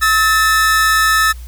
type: tone pair together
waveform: 45% pulse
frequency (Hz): 1290 / 1771.9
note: E6 / A6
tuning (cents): -38 / +12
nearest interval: perfect fourth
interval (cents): 550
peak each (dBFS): -13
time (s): 0.01-1.33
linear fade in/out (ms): 20
effects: added 60 Hz sine -28 dBFS peak until 1.47 s + white hiss -45 dBFS RMS until 1.47 s